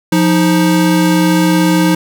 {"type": "tone pair together", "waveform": "square", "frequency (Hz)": [175.83, 313.3], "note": ["F3", "D#4"], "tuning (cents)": [12, 12], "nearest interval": "minor seventh", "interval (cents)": 1000, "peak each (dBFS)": -12, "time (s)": [0.12, 1.95], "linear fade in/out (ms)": 5, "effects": []}